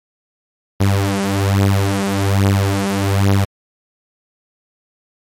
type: beating tone pair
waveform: sawtooth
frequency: 98 / 99.2 Hz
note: G2 / G2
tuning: 0 / +21 cents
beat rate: 1.2 Hz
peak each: -12 dBFS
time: 0.8-3.45 s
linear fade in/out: 10 ms
effects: MP3 64 kbps